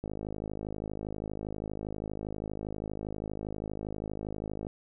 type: click train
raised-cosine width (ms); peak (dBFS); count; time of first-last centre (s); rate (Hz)
2; -23; 244; 0.04-4.669; 52.5
effects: none